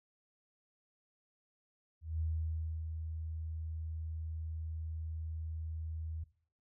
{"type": "tone with ADSR envelope", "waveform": "sine", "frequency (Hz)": 80, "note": "D#2", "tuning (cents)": 49, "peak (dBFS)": -32, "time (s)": [2.01, 6.24], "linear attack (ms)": 190, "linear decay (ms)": 630, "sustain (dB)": -6, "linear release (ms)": 8, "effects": ["noise-tail reverb RT60 0.5 s tail -18 dB re dry"]}